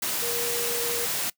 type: tone in noise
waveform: sine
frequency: 474.3 Hz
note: A#4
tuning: 30 cents sharp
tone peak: -31 dBFS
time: 0.22-1.06 s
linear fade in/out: 5 ms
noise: white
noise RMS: -28 dBFS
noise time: 0.02-1.3 s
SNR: -6 dB
effects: noise-tail reverb RT60 0.1 s tail -21 dB re dry + high-pass 100 Hz 12 dB/octave